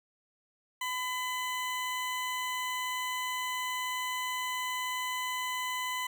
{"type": "tone", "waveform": "20% pulse", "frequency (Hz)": 1007, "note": "B5", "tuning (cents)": 33, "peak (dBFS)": -27, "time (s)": [0.81, 6.07], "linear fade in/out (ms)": 5, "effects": []}